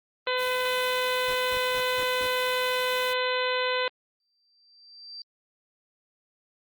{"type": "harmonic tone", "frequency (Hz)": 505, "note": "B4", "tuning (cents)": 39, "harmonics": [1, 2, 3, 4, 5, 6, 7, 8], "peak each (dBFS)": [-28, -31, -33, -34, -35, -36, -36, -37], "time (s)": [0.27, 3.88], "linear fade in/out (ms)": 2}
{"type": "noise", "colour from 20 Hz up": "white", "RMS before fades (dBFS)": -41, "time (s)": [0.38, 3.14], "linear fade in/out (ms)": 20}
{"type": "noise bursts", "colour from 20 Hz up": "pink", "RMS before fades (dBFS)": -41, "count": 5, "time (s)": [1.28, 2.27], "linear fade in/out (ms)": 2, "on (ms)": 62, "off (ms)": 170}
{"type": "tone with exponential growth", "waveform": "sine", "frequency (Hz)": 4687, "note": "D8", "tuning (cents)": -4, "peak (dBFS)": -36, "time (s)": [4.2, 5.22], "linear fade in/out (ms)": 2, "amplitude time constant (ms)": 220}
{"effects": ["Opus 24 kbps"]}